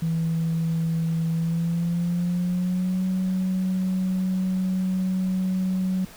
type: tone with pitch glide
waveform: sine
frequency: 164.1 to 186.34 Hz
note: E3 to F#3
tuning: -8 to +13 cents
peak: -20 dBFS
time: 0.02-6.05 s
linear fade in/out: 5 ms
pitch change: +221 cents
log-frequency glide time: 1.32-3.05 s
effects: tanh soft clip ceiling -18 dBFS + pink hiss -46 dBFS RMS until 6.16 s